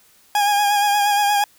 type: tone with vibrato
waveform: 40% pulse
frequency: 820 Hz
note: G#5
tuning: 22 cents flat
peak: -14 dBFS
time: 0.35-1.44 s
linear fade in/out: 2 ms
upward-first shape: sine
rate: 8.5 Hz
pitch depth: 31 cents each way
effects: white hiss -54 dBFS RMS until 1.58 s

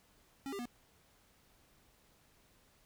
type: tone with pitch steps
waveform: square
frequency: 273.7 / 398 / 241.5 Hz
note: C#4 / G4 / B3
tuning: -22 / +26 / -39 cents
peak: -40 dBFS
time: 0.46-0.655 s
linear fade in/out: 0 ms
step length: 65 ms
effects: pink hiss -68 dBFS RMS until 2.85 s

